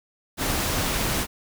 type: noise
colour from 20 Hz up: pink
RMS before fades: -25 dBFS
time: 0.37-1.27 s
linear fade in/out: 50 ms
effects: none